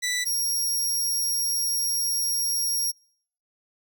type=tone pair in turn; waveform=15% pulse; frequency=1975.5 / 5603 Hz; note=B6 / F8; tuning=0 / +5 cents; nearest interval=octave + tritone; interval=1805 cents; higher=second; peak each=-18 dBFS; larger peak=neither; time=0.02-0.25 / 0.25-2.92 s; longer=second; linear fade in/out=20 ms; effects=noise-tail reverb RT60 0.6 s tail -26 dB re dry